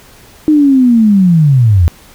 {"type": "linear sweep", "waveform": "sine", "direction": "down", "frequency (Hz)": [311.1, 77.78], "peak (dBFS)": -4, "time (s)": [0.48, 1.88], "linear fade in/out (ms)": 0, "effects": ["pink hiss -40 dBFS RMS until 2.14 s"]}